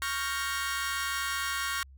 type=chord; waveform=sawtooth; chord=G half-diminished seventh; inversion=second; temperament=equal; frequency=1108.7 / 1396.9 / 1568 / 1864.7 Hz; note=Db6 / F6 / G6 / Bb6; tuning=0 / 0 / 0 / 0 cents; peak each=-31 / -32 / -34 / -32 dBFS; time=0.02-1.83 s; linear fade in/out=0 ms; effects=added 67 Hz sine -49 dBFS peak until 1.97 s